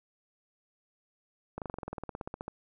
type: slowing click train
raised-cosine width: 1 ms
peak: -23 dBFS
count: 18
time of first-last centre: 1.58-2.481 s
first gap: 38 ms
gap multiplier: 1.04
effects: none